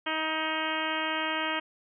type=harmonic tone; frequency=315.2 Hz; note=D#4; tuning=23 cents sharp; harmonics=1 / 2 / 3 / 4 / 5 / 6 / 7 / 8 / 9 / 10; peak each=-37 / -37 / -35 / -36 / -36 / -37 / -38 / -39 / -38 / -38 dBFS; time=0.06-1.6 s; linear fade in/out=10 ms; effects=none